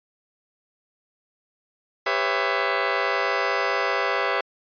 15% pulse chord, C# half-diminished seventh, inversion second, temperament just, 399.1 / 498.9 / 554.4 / 665.2 Hz, G4 / B4 / C#5 / E5, +31 / +17 / 0 / +16 cents, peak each -21 dBFS, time 2.06-4.41 s, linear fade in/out 5 ms, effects resampled to 11025 Hz

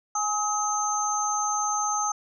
sine tone cluster, 834 / 1269 / 6290 Hz, G#5 / D#6 / G8, +7 / +34 / +5 cents, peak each -28 dBFS, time 0.15-2.12 s, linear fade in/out 5 ms, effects none

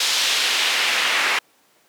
pink noise with band-pass filter sweep, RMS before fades -20 dBFS, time 0-1.39 s, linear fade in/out 5 ms, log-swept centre 4300 to 2000 Hz, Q 1.3, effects pink hiss -58 dBFS RMS until 1.88 s + high-pass 300 Hz 12 dB/octave

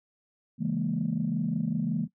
sine chord, A# half-diminished seventh, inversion first, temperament equal with one note detuned, 138.59 / 165.86 / 207.7 / 233.1 Hz, C#3 / E3 / G#3 / A#3, 0 / +11 / 0 / 0 cents, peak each -35 / -30 / -31 / -30 dBFS, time 0.58-2.08 s, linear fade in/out 50 ms, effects noise-tail reverb RT60 0.1 s tail -18 dB re dry + tanh soft clip ceiling -17 dBFS

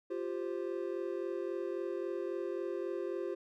triangle chord, F suspended second, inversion none, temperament just, 349.2 / 392.9 / 523.8 Hz, F4 / G4 / C5, 0 / +4 / +2 cents, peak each -36 / -37 / -40 dBFS, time 0.1-3.35 s, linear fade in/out 10 ms, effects none

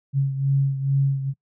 sine beating tone pair, 137 / 139.3 Hz, C#3 / C#3, -20 / +9 cents, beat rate 2.3 Hz, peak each -19 / -25 dBFS, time 0.13-1.34 s, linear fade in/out 50 ms, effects noise-tail reverb RT60 0.1 s tail -24 dB re dry

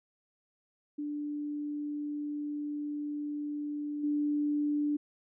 sine tone with level steps, 294.3 Hz, D4, 4 cents sharp, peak -33 / -27 dBFS, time 0.98-4.97 s, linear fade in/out 10 ms, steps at 4.03 s, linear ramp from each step 10 ms, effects none

